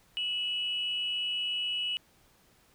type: tone pair together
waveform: sine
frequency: 2617 / 2937 Hz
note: E7 / F#7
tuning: -13 / -13 cents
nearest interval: major second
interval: 200 cents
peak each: -38 / -29 dBFS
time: 0.17-1.97 s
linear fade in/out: 0 ms
effects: tanh soft clip ceiling -23 dBFS + pink hiss -64 dBFS RMS until 2.74 s